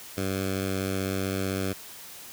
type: tone with notch filter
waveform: 10% pulse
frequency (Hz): 95.7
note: G2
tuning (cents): -41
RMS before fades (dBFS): -29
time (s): 0.17-1.73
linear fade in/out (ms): 5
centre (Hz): 890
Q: 1.9
effects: white hiss -44 dBFS RMS until 2.32 s + high-pass 60 Hz 12 dB/octave